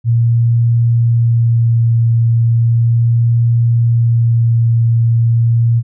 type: tone with vibrato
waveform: sine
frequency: 116.54 Hz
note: A#2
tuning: in tune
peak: -8 dBFS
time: 0.04-5.83 s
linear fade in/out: 50 ms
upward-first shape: sine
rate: 0.36 Hz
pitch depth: 12 cents each way
effects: none